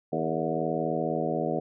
harmonic tone with a mistuned harmonic, 80.5 Hz, E2, 41 cents flat, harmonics 2 / 3 / 4 / 5 / 6 / 7 / 8 / 9, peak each -34 / -34 / -34 / -34 / -34 / -34 / -34 / -34 dBFS, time 0.12-1.6 s, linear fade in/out 10 ms, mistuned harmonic 6, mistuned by -60 cents, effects none

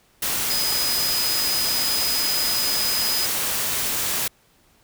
sine tone in noise, 5000 Hz, D#8, 8 cents sharp, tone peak -23 dBFS, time 0.5-3.26 s, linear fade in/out 5 ms, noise white, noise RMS -24 dBFS, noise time 0.22-4.28 s, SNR -2 dB, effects pink hiss -59 dBFS RMS until 4.83 s

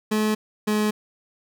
30% pulse tone pair in turn, 214.6 / 212 Hz, A3 / G#3, -43 / +36 cents, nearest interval unison, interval 21 cents, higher first, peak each -17 dBFS, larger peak neither, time 0.11-0.35 / 0.67-0.91 s, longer neither, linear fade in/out 10 ms, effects none

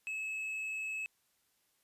sine tone with hard clipping, 2589 Hz, E7, 32 cents flat, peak -37 dBFS, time 0.07-1.06 s, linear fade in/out 0 ms, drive 3 dB, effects white hiss -75 dBFS RMS until 1.83 s + resampled to 32000 Hz

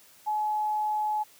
sine tone, 850 Hz, G#5, 40 cents sharp, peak -25 dBFS, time 0.26-1.24 s, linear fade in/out 20 ms, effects white hiss -56 dBFS RMS until 1.39 s + high-pass 80 Hz 12 dB/octave

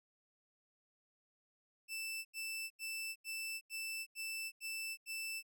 sawtooth tone bursts, 2651 Hz, E7, 9 cents sharp, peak -37 dBFS, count 8, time 1.88-5.428 s, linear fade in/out 50 ms, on 370 ms, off 84 ms, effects none

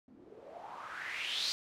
blue noise with low-pass filter sweep, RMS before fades -41 dBFS, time 0.08-1.52 s, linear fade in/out 0 ms, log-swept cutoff 250 to 4700 Hz, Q 4.4, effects none

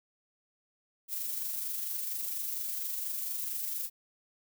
violet noise with amplitude modulation, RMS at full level -34 dBFS, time 1.08-3.9 s, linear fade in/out 50 ms, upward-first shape sine, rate 24.3 Hz, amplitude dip 35%, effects none

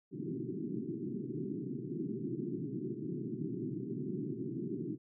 white band-pass noise, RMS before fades -39 dBFS, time 0.11-4.98 s, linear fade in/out 50 ms, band 120 to 390 Hz, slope 96 dB/octave, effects none

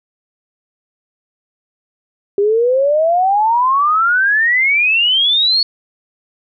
sine exponential sweep, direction up, 395.4 to 4435 Hz, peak -10 dBFS, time 2.38-5.63 s, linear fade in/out 2 ms, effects none

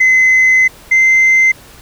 sine tone pair in turn, 2044 / 2075 Hz, C7 / C7, -41 / -15 cents, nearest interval unison, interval 26 cents, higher second, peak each -4 dBFS, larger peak neither, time 0-0.68 / 0.91-1.52 s, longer first, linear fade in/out 10 ms, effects tanh soft clip ceiling -4 dBFS + pink hiss -39 dBFS RMS until 1.81 s

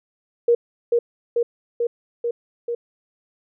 sine tone with echo, 472.7 Hz, A#4, 24 cents sharp, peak -12 dBFS, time 0.48-0.55 s, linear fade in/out 5 ms, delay 440 ms, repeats 5, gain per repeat -2 dB, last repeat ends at 2.75 s, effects none

